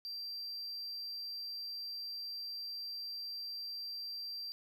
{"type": "tone", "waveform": "triangle", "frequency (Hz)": 4711, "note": "D8", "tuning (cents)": 5, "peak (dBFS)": -39, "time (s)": [0.05, 4.52], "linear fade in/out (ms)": 0, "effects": []}